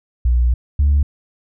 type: tone pair in turn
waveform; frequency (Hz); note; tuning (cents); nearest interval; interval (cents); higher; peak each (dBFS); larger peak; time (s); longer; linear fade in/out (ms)
sine; 60.4 / 71.7; B1 / D2; -38 / -41; minor third; 297; second; -10 / -9; second; 0.25-0.54 / 0.79-1.03; first; 5
effects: tanh soft clip ceiling -8 dBFS